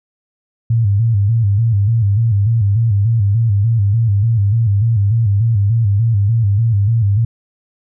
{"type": "tone with vibrato", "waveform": "sine", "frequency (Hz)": 107.4, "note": "A2", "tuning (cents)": -41, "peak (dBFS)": -10, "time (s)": [0.7, 7.25], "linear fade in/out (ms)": 5, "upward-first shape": "square", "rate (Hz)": 3.4, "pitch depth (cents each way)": 120, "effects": []}